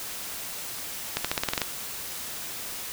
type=accelerating click train; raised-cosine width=0.2 ms; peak=-7 dBFS; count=9; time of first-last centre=1.17-1.617 s; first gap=76 ms; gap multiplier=0.91; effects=white hiss -36 dBFS RMS until 2.92 s